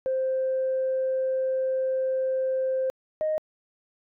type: tone pair in turn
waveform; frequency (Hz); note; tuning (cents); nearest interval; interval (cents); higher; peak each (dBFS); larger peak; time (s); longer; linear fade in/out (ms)
sine; 523.3 / 621.1; C5 / D#5; 0 / -3; minor third; 297; second; -22; neither; 0.06-2.9 / 3.21-3.38; first; 0
effects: tanh soft clip ceiling -19 dBFS